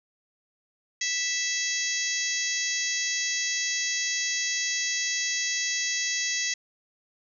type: harmonic tone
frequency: 658 Hz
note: E5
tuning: 3 cents flat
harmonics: 3 / 4 / 5 / 6 / 7 / 8 / 9 / 10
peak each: -31 / -36 / -37 / -37 / -37 / -35 / -34 / -31 dBFS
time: 1.01-6.54 s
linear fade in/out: 5 ms
effects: none

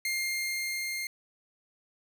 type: tone with level ramp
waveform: sawtooth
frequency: 2116 Hz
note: C7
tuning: 19 cents sharp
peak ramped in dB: -25 to -29 dBFS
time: 0.05-1.07 s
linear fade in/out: 2 ms
effects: none

